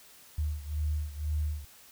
sine beating tone pair, 75 / 77 Hz, D2 / D#2, +37 / -17 cents, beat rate 2 Hz, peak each -31 / -34 dBFS, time 0.38-1.65 s, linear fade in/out 5 ms, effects white hiss -55 dBFS RMS until 1.91 s

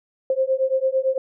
sine beating tone pair, 523 / 531.9 Hz, C5 / C5, -1 / +28 cents, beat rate 8.9 Hz, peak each -21 dBFS, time 0.3-1.18 s, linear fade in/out 2 ms, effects none

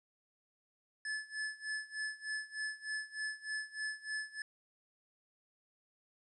square tone with tremolo, 1728 Hz, A6, 32 cents flat, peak -36 dBFS, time 1.05-4.42 s, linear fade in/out 2 ms, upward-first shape sine, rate 3.3 Hz, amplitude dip 90%, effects resampled to 24000 Hz + 13-bit

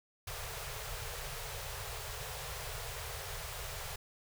pink band-stop noise, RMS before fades -42 dBFS, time 0.27-3.96 s, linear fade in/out 5 ms, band 150 to 400 Hz, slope 96 dB/octave, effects none

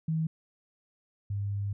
sine tone pair in turn, 160 / 100.79 Hz, D#3 / G2, +49 / +49 cents, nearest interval minor sixth, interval 800 cents, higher first, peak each -26 / -29 dBFS, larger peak first, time 0.08-0.27 / 1.3-1.73 s, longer second, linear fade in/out 5 ms, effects none

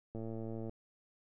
click train, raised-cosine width 2 ms, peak -30 dBFS, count 62, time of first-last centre 0.15-0.695 s, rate 112 Hz, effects none

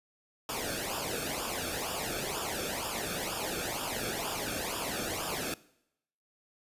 pink noise with flanger, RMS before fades -35 dBFS, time 0.49-5.54 s, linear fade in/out 2 ms, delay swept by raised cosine 0.48 to 1.03 ms, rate 2.1 Hz, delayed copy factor -0.8, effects noise-tail reverb RT60 0.8 s tail -21 dB re dry + resampled to 32000 Hz

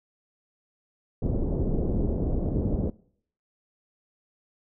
pink low-pass noise, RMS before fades -26 dBFS, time 1.22-2.9 s, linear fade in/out 5 ms, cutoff 500 Hz, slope 24 dB/octave, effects noise-tail reverb RT60 0.6 s tail -22 dB re dry

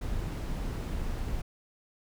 brown noise, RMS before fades -33 dBFS, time 0.01-1.42 s, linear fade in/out 10 ms, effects none

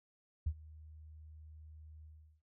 sine tone with ADSR envelope, 77.5 Hz, D#2, 6 cents flat, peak -29 dBFS, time 0.46-2.42 s, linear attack 9 ms, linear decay 62 ms, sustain -22 dB, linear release 380 ms, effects none

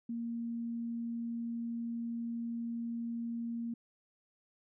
sine tone, 233.1 Hz, A#3, in tune, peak -35 dBFS, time 0.09-3.74 s, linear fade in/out 5 ms, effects none

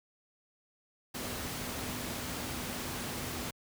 sine tone in noise, 246.7 Hz, B3, 2 cents flat, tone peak -46 dBFS, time 1.14-3.51 s, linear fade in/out 10 ms, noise pink, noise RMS -38 dBFS, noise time 1.14-3.51 s, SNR -11 dB, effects high-pass 60 Hz 12 dB/octave

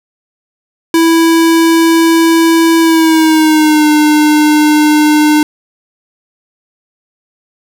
square tone with pitch glide, 329.6 to 302.2 Hz, E4 to D4, 0 to +50 cents, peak -6 dBFS, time 0.94-5.43 s, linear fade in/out 2 ms, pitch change -150 cents, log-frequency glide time 2.8-3.87 s, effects none

